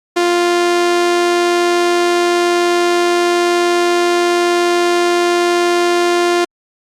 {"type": "tone with amplitude modulation", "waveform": "sawtooth", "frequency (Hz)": 349.2, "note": "F4", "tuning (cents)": 0, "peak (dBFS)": -6, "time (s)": [0.16, 6.45], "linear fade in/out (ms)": 10, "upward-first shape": "sine", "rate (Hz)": 101, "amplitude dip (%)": 25, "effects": ["low-pass 8000 Hz 12 dB/octave", "Opus 48 kbps"]}